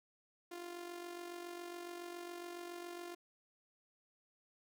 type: tone with amplitude modulation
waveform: sawtooth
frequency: 348.6 Hz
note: F4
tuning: 3 cents flat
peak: -39 dBFS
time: 0.51-3.15 s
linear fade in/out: 10 ms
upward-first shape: sine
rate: 47.2 Hz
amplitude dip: 55%
effects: none